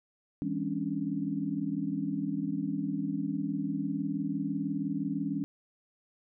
sine tone cluster, 164.1 / 202.5 / 268.6 / 288.4 Hz, E3 / G#3 / C4 / D4, -8 / -43 / +46 / -31 cents, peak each -37 / -35 / -35 / -34 dBFS, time 0.42-5.44 s, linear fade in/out 0 ms, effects none

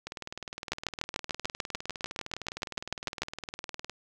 two click trains, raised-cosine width 0.2 ms, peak -12 / -20 dBFS, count 18 / 76, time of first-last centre 0.72-3.22 / 0.07-3.897 s, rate 6.8 / 19.6 Hz, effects none

